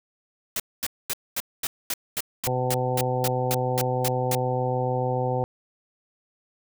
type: noise bursts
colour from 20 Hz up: white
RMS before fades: -27 dBFS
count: 15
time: 0.56-4.35 s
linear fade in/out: 2 ms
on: 38 ms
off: 230 ms
type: harmonic tone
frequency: 126.6 Hz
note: B2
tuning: 43 cents sharp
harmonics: 1 / 2 / 3 / 4 / 5 / 6 / 7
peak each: -27 / -35 / -33 / -27 / -39 / -30 / -33 dBFS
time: 2.47-5.44 s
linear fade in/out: 0 ms
effects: none